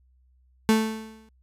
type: tone with exponential decay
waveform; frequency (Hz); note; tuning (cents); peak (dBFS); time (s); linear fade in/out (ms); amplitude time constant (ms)
35% pulse; 220; A3; 0; -13; 0.69-1.29; 0; 130
effects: added 63 Hz sine -58 dBFS peak until 1.42 s + resampled to 32000 Hz